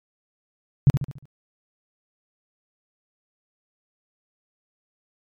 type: tone with echo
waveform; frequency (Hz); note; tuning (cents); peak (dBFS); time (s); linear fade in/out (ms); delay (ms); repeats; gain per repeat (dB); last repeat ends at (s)
sine; 138.59; C#3; 0; -9; 0.87-0.9; 0; 71; 5; -7; 1.255
effects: MP3 96 kbps